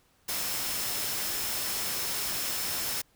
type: tone in noise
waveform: sine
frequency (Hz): 5274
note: E8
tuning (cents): 0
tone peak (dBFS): -40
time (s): 0.28-3.02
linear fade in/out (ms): 10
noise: white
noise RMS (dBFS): -32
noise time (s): 0.28-3.02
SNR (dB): -11
effects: pink hiss -66 dBFS RMS until 3.15 s